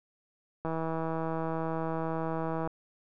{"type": "click train", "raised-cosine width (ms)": 1, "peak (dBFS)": -20, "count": 329, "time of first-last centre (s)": [0.65, 2.675], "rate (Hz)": 162, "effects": []}